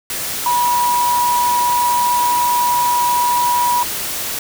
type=tone in noise; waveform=sine; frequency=971 Hz; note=B5; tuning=30 cents flat; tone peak=-13 dBFS; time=0.46-3.83 s; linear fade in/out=2 ms; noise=white; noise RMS=-23 dBFS; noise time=0.1-4.39 s; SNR=+7 dB; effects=none